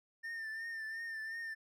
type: tone with vibrato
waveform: triangle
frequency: 1800 Hz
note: A6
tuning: 39 cents sharp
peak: -38 dBFS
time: 0.23-1.55 s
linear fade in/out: 20 ms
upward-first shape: triangle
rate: 2.8 Hz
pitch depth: 51 cents each way
effects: none